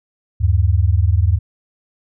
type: tone pair together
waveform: sine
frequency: 77.8 / 98.02 Hz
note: D#2 / G2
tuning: 0 / 0 cents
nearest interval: major third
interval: 400 cents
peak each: -14 dBFS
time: 0.4-1.39 s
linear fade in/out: 20 ms
effects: none